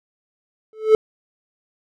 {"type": "tone with exponential growth", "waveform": "triangle", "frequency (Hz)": 435.7, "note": "A4", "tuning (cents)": -17, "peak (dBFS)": -3, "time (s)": [0.73, 0.95], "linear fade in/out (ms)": 1, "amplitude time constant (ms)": 46, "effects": []}